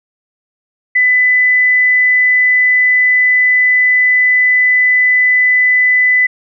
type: tone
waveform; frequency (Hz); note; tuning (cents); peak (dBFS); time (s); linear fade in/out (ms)
sine; 2000; B6; +21; -7; 0.95-6.27; 10
effects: none